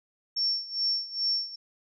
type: tone with tremolo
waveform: sine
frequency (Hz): 5450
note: F8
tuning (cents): -43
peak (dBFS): -23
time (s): 0.36-1.56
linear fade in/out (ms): 10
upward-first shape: sine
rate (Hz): 2.4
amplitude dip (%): 85
effects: none